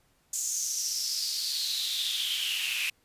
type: noise with high-pass filter sweep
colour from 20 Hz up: pink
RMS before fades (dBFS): -31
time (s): 0.33-2.9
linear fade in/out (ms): 5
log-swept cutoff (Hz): 7000 to 2500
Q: 6.2
effects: pink hiss -68 dBFS RMS until 3.04 s + resampled to 32000 Hz